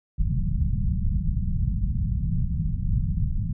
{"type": "low-pass noise", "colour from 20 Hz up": "pink", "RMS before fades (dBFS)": -24, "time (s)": [0.18, 3.53], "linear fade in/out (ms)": 5, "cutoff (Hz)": 190, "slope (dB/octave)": 48, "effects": []}